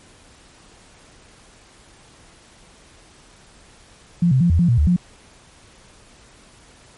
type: tone with pitch steps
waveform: sine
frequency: 173 / 130.2 / 172.9 / 83.3 / 172.9 / 119.2 / 74.4 / 177.2 Hz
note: F3 / C3 / F3 / E2 / F3 / A#2 / D2 / F3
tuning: -16 / -8 / -17 / +19 / -17 / +39 / +23 / +25 cents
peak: -12 dBFS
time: 4.22-4.964 s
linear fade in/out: 5 ms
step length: 93 ms
effects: pink hiss -49 dBFS RMS until 6.97 s + MP3 48 kbps